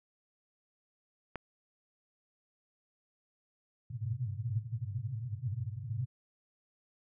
click, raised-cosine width 0.5 ms, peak -23 dBFS, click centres 1.357 s
pink band-pass noise, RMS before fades -37 dBFS, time 3.9-6.06 s, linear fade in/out 10 ms, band 100 to 130 Hz, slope 96 dB/octave
effects none

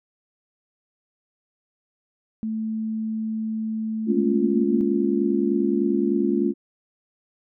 sine tone with pitch glide, 220 to 227 Hz, A3 to A#3, 0 to -46 cents, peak -24 dBFS, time 2.43-4.81 s, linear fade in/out 0 ms, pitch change +54 cents, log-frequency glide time 4.25-4.55 s
sine chord, Bb minor seventh, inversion third, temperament just, 209.8 / 233.1 / 279.7 / 349.6 Hz, Ab3 / Bb3 / Db4 / F4, +18 / 0 / +16 / +2 cents, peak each -24 / -27 / -24 / -23 dBFS, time 4.06-6.54 s, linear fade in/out 50 ms
effects none

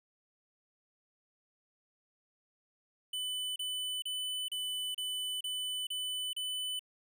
square tone bursts, 3000 Hz, F#7, 23 cents sharp, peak -35 dBFS, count 8, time 3.13-6.794 s, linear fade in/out 5 ms, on 430 ms, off 32 ms, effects none

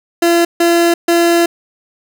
30% pulse tone bursts at uneven times, 340.6 Hz, F4, 43 cents flat, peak -6 dBFS, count 3, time 0.22-0.45 / 0.6-0.94 / 1.08-1.46 s, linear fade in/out 5 ms, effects none

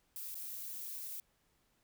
violet noise with dropouts, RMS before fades -44 dBFS, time 0.16-1.2 s, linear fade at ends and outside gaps 0 ms, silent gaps 0.344-0.354 s, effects pink hiss -75 dBFS RMS until 1.83 s

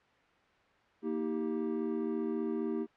triangle chord, Eb major, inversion second, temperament equal with one note detuned, 233.1 / 316.9 / 392 Hz, Bb3 / Eb4 / G4, 0 / +32 / 0 cents, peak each -34 dBFS, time 1.02-2.87 s, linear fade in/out 50 ms, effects white hiss -65 dBFS RMS until 2.96 s + low-pass 2000 Hz 12 dB/octave

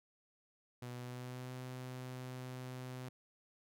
sawtooth tone with pitch glide, 123.2 to 127.4 Hz, B2 to C3, -4 to -46 cents, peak -40 dBFS, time 0.82-3.09 s, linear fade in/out 5 ms, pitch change +58 cents, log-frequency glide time 0.95-1.53 s, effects none

